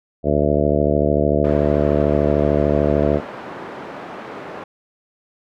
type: harmonic tone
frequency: 73.42 Hz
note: D2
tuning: in tune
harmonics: 1 / 2 / 3 / 4 / 5 / 6 / 7 / 8 / 9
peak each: -23 / -23 / -23 / -23 / -23 / -23 / -23 / -23 / -23 dBFS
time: 0.23-3.21 s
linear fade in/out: 50 ms
type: band-pass noise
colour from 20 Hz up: pink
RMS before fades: -33 dBFS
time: 1.44-4.64 s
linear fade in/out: 5 ms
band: 270 to 1400 Hz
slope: 12 dB/octave
effects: none